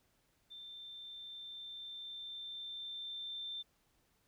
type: tone with level ramp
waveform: sine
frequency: 3568 Hz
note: A7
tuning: 23 cents sharp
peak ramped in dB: -48 to -40 dBFS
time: 0.5-3.63 s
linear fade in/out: 20 ms
effects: pink hiss -75 dBFS RMS until 4.27 s